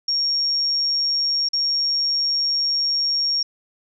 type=tone with dropouts; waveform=sine; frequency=5550 Hz; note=F8; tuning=12 cents flat; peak=-18 dBFS; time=0.08-3.43 s; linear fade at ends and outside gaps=5 ms; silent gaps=1.488-1.532 s; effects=none